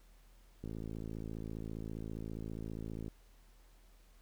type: click train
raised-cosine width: 3 ms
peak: -30 dBFS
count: 135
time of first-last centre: 0.64-3.081 s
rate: 54.9 Hz
effects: added 40 Hz sine -59 dBFS peak until 4.21 s + pink hiss -69 dBFS RMS until 4.21 s